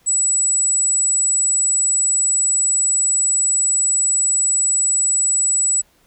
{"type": "tone", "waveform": "sine", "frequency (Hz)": 7880, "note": "B8", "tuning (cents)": -5, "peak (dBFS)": -14, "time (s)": [0.06, 5.82], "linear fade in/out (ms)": 20, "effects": ["pink hiss -57 dBFS RMS until 6.06 s"]}